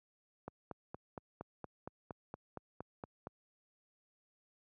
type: click train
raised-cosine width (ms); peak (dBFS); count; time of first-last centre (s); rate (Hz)
1; -29; 13; 0.48-3.271; 4.3
effects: high-pass 80 Hz 12 dB/octave